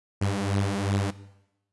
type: beating tone pair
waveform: sawtooth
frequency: 98 / 100.7 Hz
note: G2 / G2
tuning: 0 / +47 cents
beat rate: 2.7 Hz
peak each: -23 dBFS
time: 0.21-1.11 s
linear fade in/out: 10 ms
effects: noise-tail reverb RT60 0.9 s tail -17 dB re dry + resampled to 24000 Hz